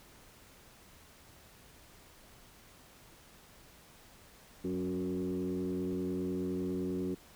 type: tone with frequency modulation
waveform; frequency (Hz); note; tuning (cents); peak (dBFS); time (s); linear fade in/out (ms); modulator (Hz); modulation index
sine; 277.2; C#4; 0; -31; 4.64-7.15; 10; 90; 1.4
effects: tanh soft clip ceiling -28 dBFS + pink hiss -58 dBFS RMS until 7.35 s